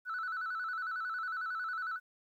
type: tone with vibrato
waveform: sine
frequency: 1400 Hz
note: F6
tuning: 4 cents sharp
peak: -33 dBFS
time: 0.05-2 s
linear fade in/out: 50 ms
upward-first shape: square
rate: 11 Hz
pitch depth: 100 cents each way
effects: tanh soft clip ceiling -32 dBFS + 12-bit